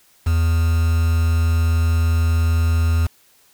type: tone with quantisation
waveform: triangle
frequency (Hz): 82.41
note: E2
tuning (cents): 0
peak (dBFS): -12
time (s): 0.26-3.07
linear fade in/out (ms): 10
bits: 5
effects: white hiss -55 dBFS RMS until 3.53 s